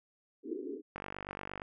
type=band-pass noise; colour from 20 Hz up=white; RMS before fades=-40 dBFS; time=0.43-0.82 s; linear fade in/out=50 ms; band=250 to 430 Hz; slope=96 dB/octave
type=click train; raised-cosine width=0.5 ms; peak=-25 dBFS; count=33; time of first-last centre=0.96-1.618 s; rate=48.6 Hz
effects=none